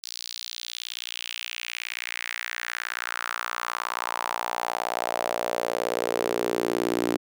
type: tone with high-pass filter sweep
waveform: sawtooth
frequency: 59 Hz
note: A#1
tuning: 22 cents sharp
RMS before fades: -30 dBFS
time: 0.03-7.17 s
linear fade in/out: 10 ms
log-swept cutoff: 4700 to 310 Hz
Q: 2.9
effects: none